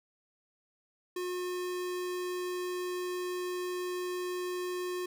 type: tone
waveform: square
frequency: 360.6 Hz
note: F#4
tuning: 45 cents flat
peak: -34 dBFS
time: 1.16-5.06 s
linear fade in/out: 5 ms
effects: none